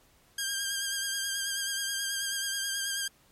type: tone with vibrato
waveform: 10% pulse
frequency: 1603 Hz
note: G6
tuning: 38 cents sharp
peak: -21 dBFS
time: 0.38-3.08 s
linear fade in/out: 5 ms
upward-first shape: sine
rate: 9.3 Hz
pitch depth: 30 cents each way
effects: pink hiss -63 dBFS RMS until 3.31 s + MP3 64 kbps